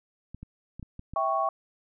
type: clicks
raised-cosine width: 5 ms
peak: -28 dBFS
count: 6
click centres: 0.346 / 0.43 / 0.796 / 0.828 / 0.994 / 1.136 s
type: chord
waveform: sine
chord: C# diminished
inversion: first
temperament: equal with one note detuned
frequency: 654.7 / 784 / 1108.7 Hz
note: E5 / G5 / C#6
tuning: -12 / 0 / 0 cents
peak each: -29 / -29 / -27 dBFS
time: 1.16-1.49 s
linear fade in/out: 2 ms
effects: none